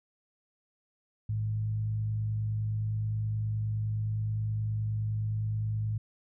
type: tone with frequency modulation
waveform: sine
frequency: 108 Hz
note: A2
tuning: 32 cents flat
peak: -28 dBFS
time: 1.29-5.98 s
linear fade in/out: 5 ms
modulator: 49.6 Hz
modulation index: 0.33
effects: none